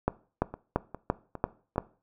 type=two click trains; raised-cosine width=1 ms; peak=-10 / -23 dBFS; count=6 / 4; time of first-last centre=0.08-1.781 / 0.54-1.76 s; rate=2.94 / 2.46 Hz; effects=noise-tail reverb RT60 0.4 s tail -19 dB re dry